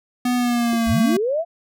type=tone with pitch glide; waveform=square; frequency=246.9 to 226.4 Hz; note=B3 to A3; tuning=0 to +50 cents; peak=-18 dBFS; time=0.25-1.17 s; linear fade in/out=5 ms; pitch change=-150 cents; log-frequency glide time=0.36-0.9 s
type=tone with exponential decay; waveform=sine; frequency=340 Hz; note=F4; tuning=46 cents flat; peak=-25 dBFS; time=0.73-0.84 s; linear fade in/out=0 ms; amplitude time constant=22 ms
type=linear sweep; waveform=sine; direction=up; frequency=34.16 to 698.5 Hz; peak=-18 dBFS; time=0.86-1.45 s; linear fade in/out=50 ms
effects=none